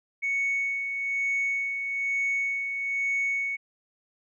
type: tone with tremolo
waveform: sine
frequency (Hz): 2220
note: C#7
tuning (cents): +2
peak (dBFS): -22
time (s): 0.22-3.57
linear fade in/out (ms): 20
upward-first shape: sine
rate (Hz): 1.1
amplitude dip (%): 50
effects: tanh soft clip ceiling -21 dBFS